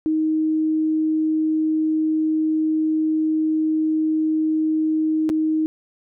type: tone with dropouts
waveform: sine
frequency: 313.5 Hz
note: D#4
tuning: 13 cents sharp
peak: -17 dBFS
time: 0.06-5.66 s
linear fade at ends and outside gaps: 0 ms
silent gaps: 5.292-5.299 s
effects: none